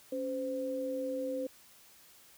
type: tone pair together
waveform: sine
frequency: 277.2 / 516.1 Hz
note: C#4 / C5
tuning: 0 / -24 cents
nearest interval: major seventh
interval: 1076 cents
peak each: -38 / -34 dBFS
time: 0.12-1.47 s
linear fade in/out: 5 ms
effects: white hiss -59 dBFS RMS until 2.37 s